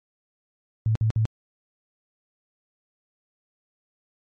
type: tone bursts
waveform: sine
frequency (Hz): 110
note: A2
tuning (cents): 0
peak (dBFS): -18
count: 3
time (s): 0.86-1.254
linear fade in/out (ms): 0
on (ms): 94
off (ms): 56
effects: MP3 32 kbps